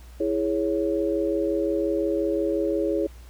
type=chord; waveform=sine; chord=C# minor; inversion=first; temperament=equal; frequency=329.6 / 415.3 / 554.4 Hz; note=E4 / G#4 / C#5; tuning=0 / 0 / 0 cents; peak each=-25 / -26 / -27 dBFS; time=0.2-3.07 s; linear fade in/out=5 ms; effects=added 60 Hz sine -42 dBFS peak until 3.29 s + pink hiss -54 dBFS RMS until 3.29 s